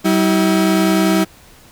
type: tone pair together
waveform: 35% pulse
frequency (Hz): 191.5 / 322.5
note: G3 / E4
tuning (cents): -40 / -38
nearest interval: major sixth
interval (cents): 902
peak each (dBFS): -13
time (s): 0.04-1.25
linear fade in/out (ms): 20
effects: pink hiss -45 dBFS RMS until 1.71 s